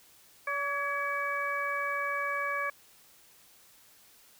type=harmonic tone with a mistuned harmonic; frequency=570 Hz; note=C#5; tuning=48 cents sharp; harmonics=1 / 2 / 3 / 4; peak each=-38 / -33 / -34 / -36 dBFS; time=0.47-2.7 s; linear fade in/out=5 ms; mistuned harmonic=3; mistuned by=-38 cents; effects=white hiss -59 dBFS RMS until 4.39 s